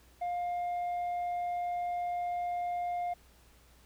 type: tone with tanh clipping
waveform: sine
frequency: 706 Hz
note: F5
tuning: 19 cents sharp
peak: -32 dBFS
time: 0.21-3.14 s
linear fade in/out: 10 ms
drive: 3 dB
effects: added 60 Hz sine -61 dBFS peak until 3.85 s + pink hiss -63 dBFS RMS until 3.85 s